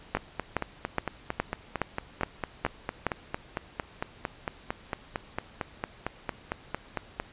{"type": "two click trains", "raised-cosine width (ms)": 0.5, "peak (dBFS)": [-14, -10], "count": [32, 8], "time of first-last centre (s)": [[0.17, 7.199], [0.15, 3.067]], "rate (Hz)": [4.41, 2.4], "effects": ["pink hiss -52 dBFS RMS until 7.32 s", "resampled to 8000 Hz"]}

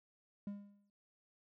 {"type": "tone with exponential decay", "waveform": "triangle", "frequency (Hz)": 202.5, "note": "G#3", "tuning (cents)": -43, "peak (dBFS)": -36, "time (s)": [0.47, 0.9], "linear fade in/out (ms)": 2, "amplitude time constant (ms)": 92, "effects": []}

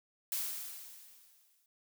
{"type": "noise with exponential decay", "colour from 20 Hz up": "blue", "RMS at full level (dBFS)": -34, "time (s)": [0.32, 1.66], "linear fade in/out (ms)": 1, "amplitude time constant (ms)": 290, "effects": []}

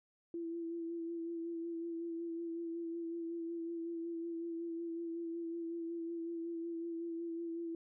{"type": "tone with vibrato", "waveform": "sine", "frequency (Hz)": 335.1, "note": "E4", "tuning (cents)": 29, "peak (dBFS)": -38, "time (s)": [0.34, 7.75], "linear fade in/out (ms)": 2, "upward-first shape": "sine", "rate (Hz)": 5.4, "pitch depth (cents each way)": 25, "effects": []}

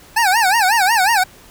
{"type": "tone with vibrato", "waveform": "25% pulse", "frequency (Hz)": 830.6, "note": "G#5", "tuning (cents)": 0, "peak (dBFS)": -8, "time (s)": [0.16, 1.24], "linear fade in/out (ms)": 10, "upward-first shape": "sine", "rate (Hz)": 5.5, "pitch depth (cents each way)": 220, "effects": ["pink hiss -44 dBFS RMS until 1.5 s"]}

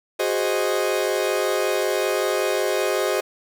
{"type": "chord", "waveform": "40% pulse", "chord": "Ab dominant seventh", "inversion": "third", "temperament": "equal", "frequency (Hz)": [370, 415.3, 523.3, 622.3], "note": ["Gb4", "Ab4", "C5", "Eb5"], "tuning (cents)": [0, 0, 0, 0], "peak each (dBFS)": -25, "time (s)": [0.19, 3.21], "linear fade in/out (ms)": 10, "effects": []}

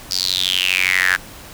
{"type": "tone with high-pass filter sweep", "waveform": "square", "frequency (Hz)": 46.21, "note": "F#1", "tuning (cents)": -1, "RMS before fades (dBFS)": -18, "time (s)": [0.1, 1.17], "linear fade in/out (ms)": 20, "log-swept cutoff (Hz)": [5000, 1600], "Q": 7.7, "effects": ["pink hiss -38 dBFS RMS until 1.53 s"]}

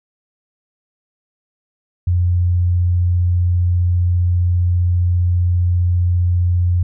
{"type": "tone", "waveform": "sine", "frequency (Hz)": 88.5, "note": "F2", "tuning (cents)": 23, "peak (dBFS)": -12, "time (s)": [2.07, 6.83], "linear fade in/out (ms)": 5, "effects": []}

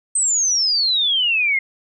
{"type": "exponential sweep", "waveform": "sine", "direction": "down", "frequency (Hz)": [8372, 2093], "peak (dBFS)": -15, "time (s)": [0.15, 1.59], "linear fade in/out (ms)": 5, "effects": []}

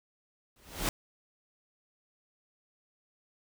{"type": "noise with exponential growth", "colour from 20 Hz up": "pink", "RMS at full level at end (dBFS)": -27, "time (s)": [0.56, 0.89], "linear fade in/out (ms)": 2, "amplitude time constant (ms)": 71, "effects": []}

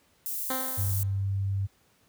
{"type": "high-pass noise", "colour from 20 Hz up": "white", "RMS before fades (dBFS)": -33, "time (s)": [0.26, 1.03], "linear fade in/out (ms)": 0, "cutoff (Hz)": 11000, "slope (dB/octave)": 12}
{"type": "tone with exponential decay", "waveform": "10% pulse", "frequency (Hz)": 260.2, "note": "C4", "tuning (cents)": -9, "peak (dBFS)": -20, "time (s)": [0.5, 1.24], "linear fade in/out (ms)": 2, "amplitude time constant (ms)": 160}
{"type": "tone", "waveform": "sine", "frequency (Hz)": 98, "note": "G2", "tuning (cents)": 0, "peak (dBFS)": -25, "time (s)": [0.77, 1.67], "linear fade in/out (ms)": 20}
{"effects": ["pink hiss -65 dBFS RMS until 2.08 s", "high-pass 60 Hz 12 dB/octave"]}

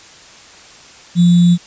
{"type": "tone with sample-and-hold", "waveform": "sine", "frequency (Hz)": 174.61, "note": "F3", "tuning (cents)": 0, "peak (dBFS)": -6, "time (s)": [1.15, 1.58], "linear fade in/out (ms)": 50, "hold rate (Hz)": 3675, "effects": ["white hiss -40 dBFS RMS until 1.66 s", "resampled to 16000 Hz"]}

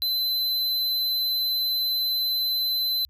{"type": "tone", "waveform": "square", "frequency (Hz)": 4045, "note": "B7", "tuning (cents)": 41, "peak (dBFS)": -23, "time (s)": [0.02, 3.05], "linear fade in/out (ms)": 0, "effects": ["added 68 Hz sine -54 dBFS peak until 3.09 s"]}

